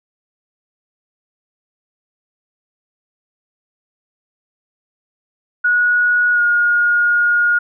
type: tone with pitch glide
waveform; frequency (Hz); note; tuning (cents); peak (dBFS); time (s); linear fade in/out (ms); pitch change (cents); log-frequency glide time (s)
sine; 1457 to 1431.1; F#6 to F6; -27 to +42; -11; 5.64-7.59; 10; -31; 6.33-6.41
effects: none